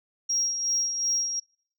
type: tone with tremolo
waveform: sine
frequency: 5620 Hz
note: F8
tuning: 10 cents sharp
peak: -21 dBFS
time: 0.29-1.4 s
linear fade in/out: 10 ms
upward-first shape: sine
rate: 2.7 Hz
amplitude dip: 55%
effects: noise-tail reverb RT60 0.6 s tail -25 dB re dry + tanh soft clip ceiling -18 dBFS